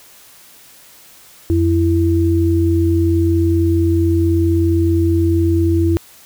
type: tone pair together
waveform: sine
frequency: 88.1 / 332.6 Hz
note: F2 / E4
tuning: +16 / +16 cents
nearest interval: octave + major seventh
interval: 2300 cents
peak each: -14 dBFS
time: 1.5-5.97 s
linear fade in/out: 0 ms
effects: white hiss -44 dBFS RMS until 6.25 s